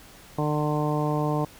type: harmonic tone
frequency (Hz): 150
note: D3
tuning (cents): +37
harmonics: 1 / 2 / 3 / 4 / 5 / 6 / 7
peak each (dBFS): -26 / -29 / -31 / -32 / -33 / -34 / -34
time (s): 0.38-1.45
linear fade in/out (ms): 5
effects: pink hiss -49 dBFS RMS until 1.59 s